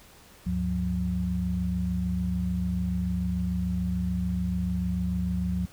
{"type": "tone cluster", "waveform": "sine", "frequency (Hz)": [73.6, 100.4, 179.8], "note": ["D2", "G2", "F#3"], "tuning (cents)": [4, 42, -49], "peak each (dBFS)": [-30, -35, -27], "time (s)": [0.46, 5.66], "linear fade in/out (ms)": 10, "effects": ["pink hiss -53 dBFS RMS until 5.72 s"]}